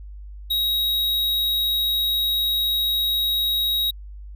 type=tone; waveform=square; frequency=3807 Hz; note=A#7; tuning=36 cents sharp; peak=-20 dBFS; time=0.5-3.91 s; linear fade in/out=10 ms; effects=added 50 Hz sine -35 dBFS peak until 4.35 s